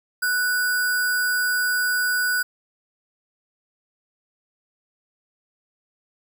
sine tone with sample-and-hold, 1480 Hz, F#6, in tune, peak -19 dBFS, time 0.22-2.43 s, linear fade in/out 10 ms, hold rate 6300 Hz, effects none

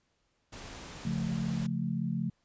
pink noise, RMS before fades -45 dBFS, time 0.52-1.67 s, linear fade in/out 10 ms
sine chord, Db augmented, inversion none, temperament equal, 138.59 / 174.61 / 220 Hz, Db3 / F3 / A3, 0 / 0 / 0 cents, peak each -35 / -33 / -34 dBFS, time 1.05-2.3 s, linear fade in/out 5 ms
effects pink hiss -75 dBFS RMS until 2.44 s + resampled to 16000 Hz

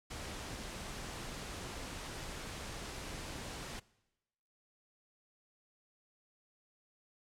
pink noise, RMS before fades -44 dBFS, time 0.1-3.8 s, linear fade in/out 10 ms, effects noise-tail reverb RT60 1.0 s tail -22 dB re dry + low-pass 9000 Hz 12 dB/octave

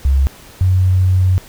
sine tone pair in turn, 67.6 / 92.73 Hz, C#2 / F#2, -43 / +4 cents, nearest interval perfect fourth, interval 547 cents, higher second, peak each -9 dBFS, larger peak neither, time 0.05-0.27 / 0.61-1.38 s, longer second, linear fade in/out 0 ms, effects pink hiss -40 dBFS RMS until 1.48 s

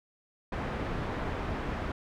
pink low-pass noise, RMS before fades -34 dBFS, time 0.52-1.92 s, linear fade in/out 5 ms, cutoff 1700 Hz, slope 12 dB/octave, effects none

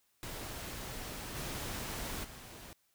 pink noise with level steps, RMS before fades -43 / -40 / -50 dBFS, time 0.23-2.73 s, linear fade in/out 0 ms, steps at 1.35 / 2.23 s, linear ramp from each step 20 ms, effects white hiss -74 dBFS RMS until 2.94 s

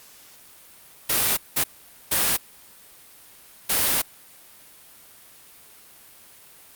white noise bursts at uneven times, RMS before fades -21 dBFS, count 4, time 1.09-1.37 / 1.56-1.64 / 2.11-2.37 / 3.69-4.02 s, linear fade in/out 10 ms, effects white hiss -49 dBFS RMS until 6.75 s + Opus 48 kbps

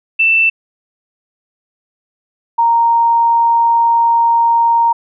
sine tone pair in turn, 2664 / 929.7 Hz, E7 / A#5, +18 / -5 cents, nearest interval octave + tritone, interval 1823 cents, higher first, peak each -8 dBFS, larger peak neither, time 0.19-0.5 / 2.58-4.93 s, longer second, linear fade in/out 10 ms, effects none

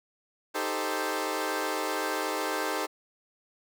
15% pulse chord, A half-diminished seventh, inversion second, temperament equal, 311.1 / 392 / 440 / 523.3 Hz, Eb4 / G4 / A4 / C5, 0 / 0 / 0 / 0 cents, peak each -28 dBFS, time 0.54-2.87 s, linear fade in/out 20 ms, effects none

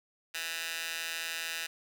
15% pulse tone with high-pass filter, 164.81 Hz, E3, in tune, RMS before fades -37 dBFS, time 0.34-1.67 s, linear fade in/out 10 ms, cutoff 2200 Hz, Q 1.3, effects none

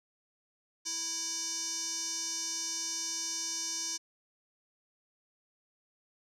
square tone with band-pass filter, 329.6 Hz, E4, in tune, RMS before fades -36 dBFS, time 0.85-3.98 s, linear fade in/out 20 ms, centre 5900 Hz, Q 7.7, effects none

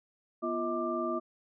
sine tone cluster, 244 / 345.9 / 638 / 1184 Hz, B3 / F4 / D#5 / D6, -21 / -17 / +43 / +14 cents, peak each -37 / -34 / -35 / -35 dBFS, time 0.42-1.2 s, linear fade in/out 20 ms, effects none

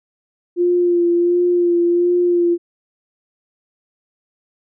sine tone with vibrato, 349.2 Hz, F4, in tune, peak -12 dBFS, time 0.56-2.58 s, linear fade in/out 50 ms, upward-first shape sine, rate 1.4 Hz, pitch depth 23 cents each way, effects none

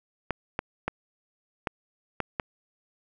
clicks, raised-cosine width 0.5 ms, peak -12 dBFS, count 6, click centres 0.307 / 0.591 / 0.88 / 1.672 / 2.203 / 2.398 s, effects none

